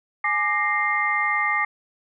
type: tone cluster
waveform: sine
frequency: 836 / 1192 / 1857 / 2099 Hz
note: G#5 / D6 / A#6 / C7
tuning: +11 / +25 / -7 / +5 cents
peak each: -28 / -25 / -26 / -23 dBFS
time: 0.24-1.65 s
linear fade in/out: 5 ms
effects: none